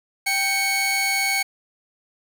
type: tone pair together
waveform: sawtooth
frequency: 783.8 / 2217 Hz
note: G5 / C#7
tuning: 0 / 0 cents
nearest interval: octave + tritone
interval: 1800 cents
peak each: -23 / -17 dBFS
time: 0.26-1.43 s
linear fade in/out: 10 ms
effects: none